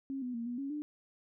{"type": "tone with pitch steps", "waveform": "sine", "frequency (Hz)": [270.7, 248.6, 232.6, 242.6, 276.2, 297.6], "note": ["C#4", "B3", "A#3", "B3", "C#4", "D4"], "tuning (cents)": [-41, 12, -4, -31, -6, 23], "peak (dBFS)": -35, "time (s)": [0.1, 0.82], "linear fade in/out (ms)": 0, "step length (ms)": 120, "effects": []}